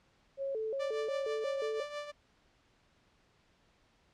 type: tone with vibrato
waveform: sine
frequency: 490 Hz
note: B4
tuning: 14 cents flat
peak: -33 dBFS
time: 0.37-1.85 s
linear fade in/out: 50 ms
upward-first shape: square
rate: 2.8 Hz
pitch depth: 190 cents each way
type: tone with tremolo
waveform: sawtooth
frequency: 587.3 Hz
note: D5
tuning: in tune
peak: -32 dBFS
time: 0.79-2.12 s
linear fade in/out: 20 ms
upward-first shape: triangle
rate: 6.1 Hz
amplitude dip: 70%
effects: pink hiss -69 dBFS RMS until 4.13 s + low-pass 5000 Hz 12 dB/octave